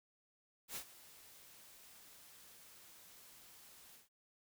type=noise with ADSR envelope; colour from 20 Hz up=white; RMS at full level=-43 dBFS; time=0.68-4.09 s; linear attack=79 ms; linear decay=80 ms; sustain=-17 dB; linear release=140 ms; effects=none